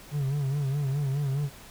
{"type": "tone with vibrato", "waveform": "triangle", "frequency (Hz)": 139.9, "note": "C#3", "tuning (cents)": 16, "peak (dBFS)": -23, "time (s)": [0.11, 1.5], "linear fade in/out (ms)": 50, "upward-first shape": "sine", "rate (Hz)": 4.8, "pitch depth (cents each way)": 93, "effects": ["pink hiss -48 dBFS RMS until 1.7 s"]}